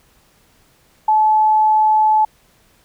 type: tone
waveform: sine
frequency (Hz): 863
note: A5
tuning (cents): -34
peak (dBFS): -10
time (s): 1.08-2.25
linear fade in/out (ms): 5
effects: pink hiss -55 dBFS RMS until 2.84 s